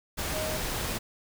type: tone in noise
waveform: sine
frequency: 623 Hz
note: D#5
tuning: 2 cents sharp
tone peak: -33 dBFS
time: 0.33-0.58 s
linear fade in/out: 20 ms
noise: pink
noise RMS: -32 dBFS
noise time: 0.17-0.99 s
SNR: -4 dB
effects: none